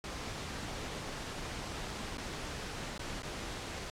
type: noise with dropouts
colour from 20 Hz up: pink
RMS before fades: -41 dBFS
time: 0.04-3.9 s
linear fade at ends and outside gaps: 1 ms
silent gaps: 2.172-2.181 / 2.979-2.993 / 3.222-3.232 s
effects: low-pass 7000 Hz 12 dB/octave + AAC 64 kbps